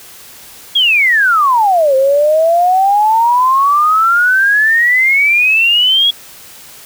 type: exponential two-way sweep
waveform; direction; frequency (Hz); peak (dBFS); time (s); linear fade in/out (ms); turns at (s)
sine; down then up; 3361 to 523.3 to 3361; -7; 0.75-6.11; 10; 1.95
effects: white hiss -36 dBFS RMS until 6.85 s